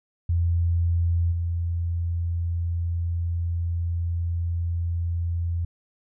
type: tone with level steps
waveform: sine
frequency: 85.2 Hz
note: F2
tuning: 42 cents flat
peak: -19 / -23 dBFS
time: 0.29-5.65 s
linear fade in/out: 5 ms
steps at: 1.31 s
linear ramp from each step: 20 ms
effects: none